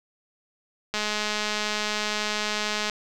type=click train; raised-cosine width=0.2 ms; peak=-10 dBFS; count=414; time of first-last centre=0.94-2.897 s; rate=211 Hz; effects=none